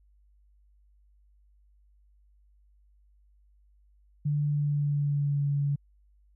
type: tone with pitch glide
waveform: sine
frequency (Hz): 146.83 to 142.4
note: D3 to C#3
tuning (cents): 0 to +47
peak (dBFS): -24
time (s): 4.25-5.76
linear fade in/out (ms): 10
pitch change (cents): -53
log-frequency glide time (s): 4.46-5.46
effects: added 50 Hz sine -59 dBFS peak until 6.35 s